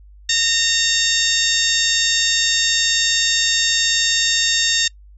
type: harmonic tone with a mistuned harmonic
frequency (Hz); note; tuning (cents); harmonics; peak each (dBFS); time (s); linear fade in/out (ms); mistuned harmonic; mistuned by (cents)
919; A#5; -25; 2 / 3 / 4 / 5 / 6 / 7 / 8; -23 / -25 / -19 / -25 / -23 / -25 / -24; 0.29-4.88; 5; 6; -23
effects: noise-tail reverb RT60 0.1 s tail -25 dB re dry + added 50 Hz sine -41 dBFS peak until 5.17 s